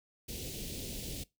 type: band-stop noise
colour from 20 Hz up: pink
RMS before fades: -41 dBFS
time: 0.28-1.24 s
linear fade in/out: 10 ms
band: 500 to 2800 Hz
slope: 24 dB/octave
effects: noise-tail reverb RT60 0.2 s tail -21 dB re dry